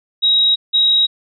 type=tone pair in turn; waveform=sine; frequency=3815 / 3815 Hz; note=A#7 / A#7; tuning=+39 / +39 cents; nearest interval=unison; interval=0 cents; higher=neither; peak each=-10 dBFS; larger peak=neither; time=0.22-0.56 / 0.73-1.07 s; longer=neither; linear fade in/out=20 ms; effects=none